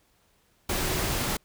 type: tone in noise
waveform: sine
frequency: 368.3 Hz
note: F#4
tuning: 8 cents flat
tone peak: -37 dBFS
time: 0.7-1.06 s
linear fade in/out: 5 ms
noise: pink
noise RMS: -28 dBFS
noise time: 0.69-1.37 s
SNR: -12 dB
effects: pink hiss -66 dBFS RMS until 1.44 s